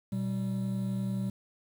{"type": "tone pair together", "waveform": "triangle", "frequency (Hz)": [121.46, 192.8], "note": ["B2", "G3"], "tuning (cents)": [-28, -28], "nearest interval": "minor sixth", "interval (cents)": 800, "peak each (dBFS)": [-32, -29], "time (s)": [0.12, 1.3], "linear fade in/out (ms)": 5, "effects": ["9-bit"]}